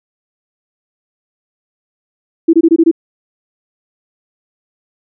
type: tone bursts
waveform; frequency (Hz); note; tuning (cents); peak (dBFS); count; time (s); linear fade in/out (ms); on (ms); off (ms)
sine; 329.6; E4; 0; -4; 6; 2.48-2.914; 10; 54; 22
effects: none

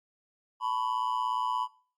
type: tone with amplitude modulation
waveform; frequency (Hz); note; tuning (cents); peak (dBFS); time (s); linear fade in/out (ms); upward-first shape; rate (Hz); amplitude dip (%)
triangle; 996; B5; +14; -22; 0.6-1.68; 50; sine; 117; 95
effects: noise-tail reverb RT60 0.4 s tail -19 dB re dry + Opus 48 kbps

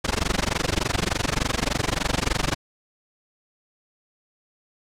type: noise with amplitude modulation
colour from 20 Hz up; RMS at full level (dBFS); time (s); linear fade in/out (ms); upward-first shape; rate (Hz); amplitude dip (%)
pink; -20; 0.04-2.55; 10; sine; 23.4; 100
effects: low-pass 7000 Hz 12 dB/octave

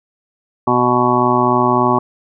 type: harmonic tone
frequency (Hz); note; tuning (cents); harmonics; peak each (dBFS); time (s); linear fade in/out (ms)
123.47; B2; 0; 1 / 2 / 3 / 5 / 6 / 7 / 8 / 9; -23 / -18 / -18 / -22 / -23 / -18 / -20 / -17; 0.67-1.99; 5
effects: none

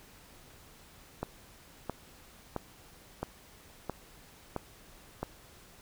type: click train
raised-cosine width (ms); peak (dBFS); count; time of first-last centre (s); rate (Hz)
1; -19; 7; 1.23-5.23; 1.5
effects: pink hiss -56 dBFS RMS until 5.81 s

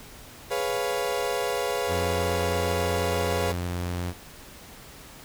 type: chord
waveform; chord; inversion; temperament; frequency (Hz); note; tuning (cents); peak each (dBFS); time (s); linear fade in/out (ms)
35% pulse; C# dominant seventh; second; equal; 415.3 / 493.9 / 554.4 / 698.5; G#4 / B4 / C#5 / E#5; 0 / 0 / 0 / 0; -29 / -28 / -30 / -31; 0.5-3.53; 20
type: tone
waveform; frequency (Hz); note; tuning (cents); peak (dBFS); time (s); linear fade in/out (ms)
sawtooth; 88.3; F2; +20; -24; 1.87-4.14; 50
effects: pink hiss -46 dBFS RMS until 5.24 s

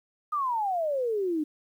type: exponential sweep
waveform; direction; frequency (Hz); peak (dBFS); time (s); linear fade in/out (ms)
sine; down; 1244.5 to 293.7; -25; 0.32-1.44; 10
effects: 10-bit

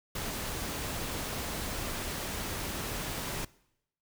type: noise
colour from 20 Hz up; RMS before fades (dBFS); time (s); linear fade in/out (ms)
pink; -36; 0.15-3.45; 5
effects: noise-tail reverb RT60 0.8 s tail -22 dB re dry

